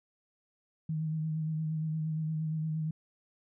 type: tone with vibrato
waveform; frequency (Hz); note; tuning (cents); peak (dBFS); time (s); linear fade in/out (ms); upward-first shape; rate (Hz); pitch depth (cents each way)
sine; 157.2; D#3; +18; -30; 0.89-2.91; 5; sine; 8.6; 28
effects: none